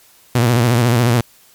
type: tone with vibrato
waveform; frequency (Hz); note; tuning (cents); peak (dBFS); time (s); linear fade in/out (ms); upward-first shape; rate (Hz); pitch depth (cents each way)
sawtooth; 119.6; A#2; +45; -7; 0.35-1.21; 5; sine; 14; 88
effects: white hiss -49 dBFS RMS until 1.54 s + MP3 96 kbps